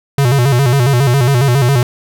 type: tone with vibrato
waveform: square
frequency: 130.4 Hz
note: C3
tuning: 5 cents flat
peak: -9 dBFS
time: 0.18-1.83 s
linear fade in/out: 2 ms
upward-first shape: square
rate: 7.3 Hz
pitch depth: 120 cents each way
effects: none